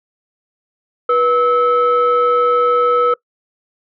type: tone pair together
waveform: sine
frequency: 486.9 / 1300 Hz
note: B4 / E6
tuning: -25 / -24 cents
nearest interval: octave + perfect fourth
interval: 1701 cents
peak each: -12 dBFS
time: 1.09-3.14 s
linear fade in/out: 5 ms
effects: noise-tail reverb RT60 0.1 s tail -22 dB re dry + tanh soft clip ceiling -6 dBFS